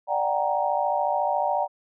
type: tone cluster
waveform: sine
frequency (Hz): 589 / 736 / 790 / 934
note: D5 / F#5 / G5 / A#5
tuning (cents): +5 / -9 / +13 / +3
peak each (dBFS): -27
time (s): 0.07-1.68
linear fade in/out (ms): 50
effects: none